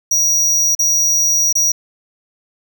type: tone with dropouts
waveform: square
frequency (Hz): 5770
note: F#8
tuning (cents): -44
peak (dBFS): -12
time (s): 0.11-1.72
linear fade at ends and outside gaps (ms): 5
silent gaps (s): 0.751-0.791 / 1.527-1.553
effects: none